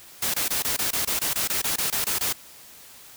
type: noise bursts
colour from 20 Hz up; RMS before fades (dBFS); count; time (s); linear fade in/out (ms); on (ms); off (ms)
white; -25; 15; 0.22-2.328; 5; 120; 22
effects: white hiss -47 dBFS RMS until 3.16 s